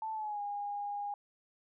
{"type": "tone with pitch glide", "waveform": "sine", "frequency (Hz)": [880, 816.3], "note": ["A5", "G#5"], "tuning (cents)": [0, -30], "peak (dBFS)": -35, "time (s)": [0.02, 1.14], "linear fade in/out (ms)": 2, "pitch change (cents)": -130, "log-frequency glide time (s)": [0.13, 0.41], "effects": []}